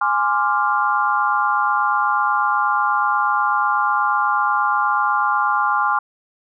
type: chord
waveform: sine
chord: D half-diminished seventh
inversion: second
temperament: equal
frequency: 830.6 / 1046.5 / 1174.7 / 1396.9 Hz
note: Ab5 / C6 / D6 / F6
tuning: 0 / 0 / 0 / 0 cents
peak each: -21 dBFS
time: 0.01-5.99 s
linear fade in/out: 5 ms
effects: none